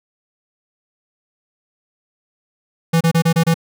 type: tone bursts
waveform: square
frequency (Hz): 165.3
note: E3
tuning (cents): +5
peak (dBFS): -12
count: 6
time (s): 2.93-3.543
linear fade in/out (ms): 10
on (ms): 78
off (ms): 29
effects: none